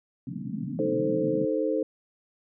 white band-pass noise, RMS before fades -33 dBFS, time 0.27-1.45 s, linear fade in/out 5 ms, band 120 to 280 Hz, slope 96 dB/octave
sine chord, A diminished, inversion second, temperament equal, 311.1 / 440 / 523.3 Hz, Eb4 / A4 / C5, 0 / 0 / 0 cents, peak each -28 dBFS, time 0.79-1.83 s, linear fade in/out 2 ms
effects none

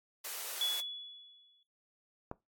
white high-pass noise, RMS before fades -41 dBFS, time 0.24-0.81 s, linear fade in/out 10 ms, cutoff 410 Hz, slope 24 dB/octave
sine tone with exponential decay, 3407 Hz, G#7, 44 cents sharp, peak -29 dBFS, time 0.61-1.63 s, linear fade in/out 2 ms, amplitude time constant 220 ms
click, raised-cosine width 1 ms, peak -25 dBFS, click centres 2.314 s
effects noise-tail reverb RT60 0.2 s tail -19 dB re dry + AAC 64 kbps

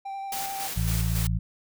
triangle tone with vibrato, 784 Hz, G5, in tune, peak -30 dBFS, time 0.05-0.68 s, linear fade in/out 10 ms, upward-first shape square, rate 11 Hz, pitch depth 11 cents each way
white noise with tremolo, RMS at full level -33 dBFS, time 0.32-1.27 s, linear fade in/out 2 ms, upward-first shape square, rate 3.6 Hz, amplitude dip 40%
harmonic tone, 55.8 Hz, A1, 25 cents sharp, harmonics 1 / 2 / 3, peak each -26 / -27 / -30 dBFS, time 0.76-1.39 s, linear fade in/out 10 ms
effects none

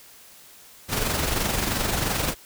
pink noise with amplitude modulation, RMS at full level -23 dBFS, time 0.88-2.35 s, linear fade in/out 50 ms, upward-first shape sine, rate 22.9 Hz, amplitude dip 45%, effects white hiss -49 dBFS RMS until 2.45 s

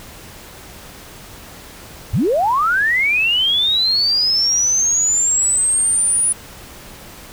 sine linear sweep, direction up, 69.3 to 9860 Hz, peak -13 dBFS, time 2.13-6.33 s, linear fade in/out 10 ms, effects pink hiss -38 dBFS RMS until 7.32 s

